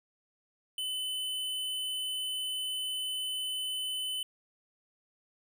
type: tone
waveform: square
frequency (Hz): 3022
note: F#7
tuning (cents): +36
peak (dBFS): -33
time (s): 0.78-4.23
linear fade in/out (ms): 2
effects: none